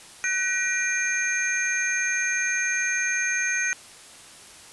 sine tone cluster, 1505 / 1903 / 2393 / 6380 Hz, F#6 / A#6 / D7 / G8, +29 / +35 / +32 / +30 cents, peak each -28 dBFS, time 0.24-3.73 s, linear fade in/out 0 ms, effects white hiss -46 dBFS RMS until 4.72 s + resampled to 24000 Hz

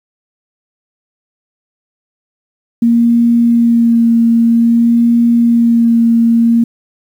sine tone with vibrato, 233.1 Hz, A#3, in tune, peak -6 dBFS, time 2.82-6.64 s, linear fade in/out 5 ms, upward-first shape sine, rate 0.52 Hz, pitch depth 15 cents each way, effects 7-bit

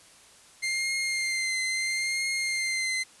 sawtooth tone with vibrato, 2100 Hz, C7, 6 cents sharp, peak -23 dBFS, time 0.62-3.04 s, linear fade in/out 20 ms, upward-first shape triangle, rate 0.75 Hz, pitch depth 36 cents each way, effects white hiss -54 dBFS RMS until 3.2 s + resampled to 24000 Hz

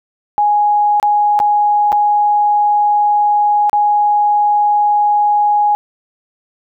sine tone with dropouts, 830.6 Hz, G#5, in tune, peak -9 dBFS, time 0.38-5.75 s, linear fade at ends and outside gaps 0 ms, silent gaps 0.999-1.028 / 1.391-1.401 / 1.92-1.927 / 3.696-3.73 s, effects none

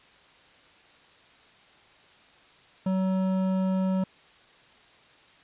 sine tone with hard clipping, 188.5 Hz, F#3, 32 cents sharp, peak -25 dBFS, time 2.86-4.04 s, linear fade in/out 5 ms, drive 11 dB, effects white hiss -56 dBFS RMS until 5.43 s + resampled to 8000 Hz

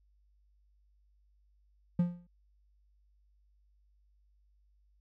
triangle tone with exponential decay, 174.9 Hz, F3, 3 cents sharp, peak -20 dBFS, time 1.99-2.27 s, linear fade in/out 5 ms, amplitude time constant 59 ms, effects added 50 Hz sine -65 dBFS peak until 5 s

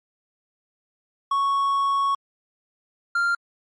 triangle tone pair in turn, 1108.7 / 1392 Hz, C#6 / F6, 0 / -6 cents, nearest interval major third, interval 394 cents, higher second, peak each -17 dBFS, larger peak neither, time 1.31-2.15 / 3.15-3.35 s, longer first, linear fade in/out 5 ms, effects MP3 48 kbps

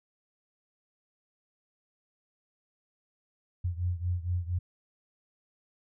sine beating tone pair, 87.31 / 91.61 Hz, F2 / F#2, 0 / -17 cents, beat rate 4.3 Hz, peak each -30 / -33 dBFS, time 3.64-4.59 s, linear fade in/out 10 ms, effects none

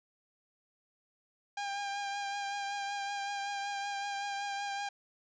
sawtooth tone with vibrato, 803 Hz, G5, 41 cents sharp, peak -31 dBFS, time 1.57-4.89 s, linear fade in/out 5 ms, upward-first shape triangle, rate 5.3 Hz, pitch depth 26 cents each way, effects resampled to 16000 Hz + 10-bit

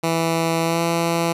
10% pulse tone with pitch glide, 164.81 to 167.98 Hz, E3 to E3, 0 to +33 cents, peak -10 dBFS, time 0.03-1.33 s, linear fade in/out 10 ms, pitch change +33 cents, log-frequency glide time 0.63-0.81 s, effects resampled to 32000 Hz

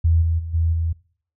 sine tone with level steps, 82.41 Hz, E2, in tune, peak -13 / -17 / -27 / -16 / -19 dBFS, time 0.04-0.93 s, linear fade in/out 10 ms, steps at 0.21 / 0.38 / 0.53 / 0.72 s, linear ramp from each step 20 ms, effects noise-tail reverb RT60 0.5 s tail -22 dB re dry

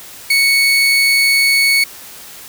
30% pulse tone, 2217 Hz, C#7, in tune, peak -7 dBFS, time 0.3-1.84 s, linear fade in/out 5 ms, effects white hiss -35 dBFS RMS until 2.48 s

